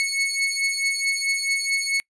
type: beating tone pair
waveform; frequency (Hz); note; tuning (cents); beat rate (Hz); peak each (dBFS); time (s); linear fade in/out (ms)
sawtooth; 2200 / 2204.6; C#7 / C#7; -14 / -10; 4.6; -22 / -20; 0-2; 0
effects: noise-tail reverb RT60 0.1 s tail -26 dB re dry + resampled to 24000 Hz